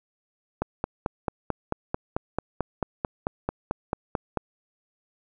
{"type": "click train", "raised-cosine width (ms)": 1, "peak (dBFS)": -11, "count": 18, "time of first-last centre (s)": [0.62, 4.373], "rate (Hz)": 4.53, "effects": []}